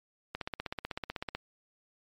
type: click train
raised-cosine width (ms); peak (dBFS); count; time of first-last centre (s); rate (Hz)
0.3; -19; 17; 0.35-1.35; 16
effects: MP3 64 kbps